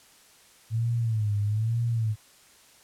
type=tone with vibrato; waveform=sine; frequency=110 Hz; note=A2; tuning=in tune; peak=-23 dBFS; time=0.7-2.16 s; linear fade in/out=50 ms; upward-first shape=sine; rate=1.1 Hz; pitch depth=120 cents each way; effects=white hiss -56 dBFS RMS until 2.83 s + low-pass 11000 Hz 12 dB/octave